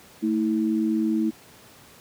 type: tone pair together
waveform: sine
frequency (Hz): 222.6 / 322.4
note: A3 / E4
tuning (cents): +20 / -38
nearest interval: tritone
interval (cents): 642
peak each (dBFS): -23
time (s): 0.22-1.31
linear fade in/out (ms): 20
effects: pink hiss -50 dBFS RMS until 2 s + high-pass 100 Hz 12 dB/octave